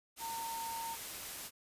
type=tone in noise; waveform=sine; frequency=914 Hz; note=A#5; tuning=34 cents flat; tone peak=-39 dBFS; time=0.19-0.97 s; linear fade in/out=50 ms; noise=white; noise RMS=-44 dBFS; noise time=0.16-1.51 s; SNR=+2 dB; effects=resampled to 32000 Hz